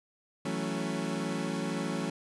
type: chord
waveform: 30% pulse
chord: F# minor seventh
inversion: third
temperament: equal with one note detuned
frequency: 164.81 / 186.82 / 220 / 277.2 Hz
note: E3 / F#3 / A3 / C#4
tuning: 0 / +17 / 0 / 0 cents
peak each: -34 dBFS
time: 0.45-2.1 s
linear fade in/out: 5 ms
effects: resampled to 24000 Hz